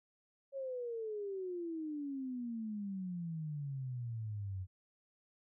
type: exponential sweep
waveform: sine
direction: down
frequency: 554.4 to 91 Hz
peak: -38 dBFS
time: 0.52-4.67 s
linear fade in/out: 50 ms
effects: none